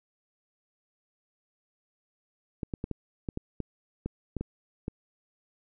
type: clicks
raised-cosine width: 3 ms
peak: -19 dBFS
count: 11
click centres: 2.632 / 2.738 / 2.841 / 2.913 / 3.288 / 3.374 / 3.603 / 4.06 / 4.367 / 4.41 / 4.881 s
effects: none